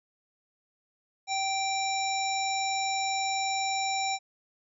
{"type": "harmonic tone with a mistuned harmonic", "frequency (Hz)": 784, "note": "G5", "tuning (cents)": 0, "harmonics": [1, 3, 5, 7, 9], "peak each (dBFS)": [-29, -34, -36, -38, -37], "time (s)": [1.27, 4.19], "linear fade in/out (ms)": 50, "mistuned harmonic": 1, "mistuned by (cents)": -20, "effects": []}